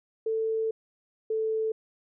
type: tone pair in turn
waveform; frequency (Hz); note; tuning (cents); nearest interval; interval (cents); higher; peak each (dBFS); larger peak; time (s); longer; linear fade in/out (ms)
sine; 444.1 / 440.3; A4 / A4; +16 / +1; unison; 15; first; -25; neither; 0.26-0.71 / 1.3-1.72; first; 5
effects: none